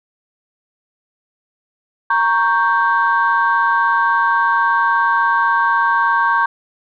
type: chord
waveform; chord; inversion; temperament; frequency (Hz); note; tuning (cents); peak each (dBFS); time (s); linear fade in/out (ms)
sine; G diminished; first; equal; 932.3 / 1108.7 / 1568; Bb5 / Db6 / G6; 0 / 0 / 0; -16; 2.1-6.46; 5
effects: tanh soft clip ceiling -4 dBFS